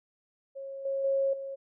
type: tone with level steps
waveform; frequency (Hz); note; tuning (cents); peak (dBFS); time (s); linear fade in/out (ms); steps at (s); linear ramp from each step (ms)
sine; 545; C#5; -29; -37 / -28 / -24 / -35; 0.55-1.56; 20; 0.85 / 1.04 / 1.33; 5
effects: none